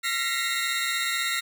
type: tone cluster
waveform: 30% pulse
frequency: 1371 / 1874 / 2010 / 2140 / 3764 Hz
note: F6 / A#6 / B6 / C7 / A#7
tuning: -32 / +9 / +30 / +38 / +16 cents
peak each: -29 dBFS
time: 0.03-1.41 s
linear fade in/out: 20 ms
effects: none